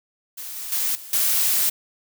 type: noise with level steps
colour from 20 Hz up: blue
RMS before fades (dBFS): -34 / -32 / -23 / -39 / -20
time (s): 0.37-1.7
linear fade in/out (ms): 10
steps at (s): 0.56 / 0.72 / 0.95 / 1.13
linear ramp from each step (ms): 2
effects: none